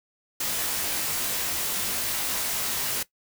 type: noise with comb filter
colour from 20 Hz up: white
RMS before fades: -28 dBFS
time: 0.4-3.03 s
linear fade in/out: 5 ms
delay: 18 ms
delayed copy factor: -0.65
effects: noise-tail reverb RT60 0.1 s tail -18 dB re dry